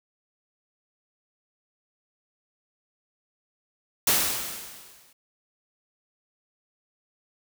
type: noise with exponential decay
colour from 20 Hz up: white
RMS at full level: -19 dBFS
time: 4.07-5.13 s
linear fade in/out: 5 ms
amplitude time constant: 230 ms
effects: none